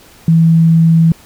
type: tone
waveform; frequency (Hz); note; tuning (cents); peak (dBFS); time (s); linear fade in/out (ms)
sine; 164; E3; -9; -5; 0.28-1.12; 2
effects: pink hiss -42 dBFS RMS until 1.25 s